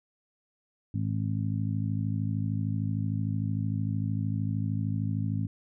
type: harmonic tone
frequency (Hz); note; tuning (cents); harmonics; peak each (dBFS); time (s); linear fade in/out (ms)
53.2; G#1; +42; 2 / 3 / 4 / 5; -29 / -33 / -35 / -37; 0.94-5.47; 5
effects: none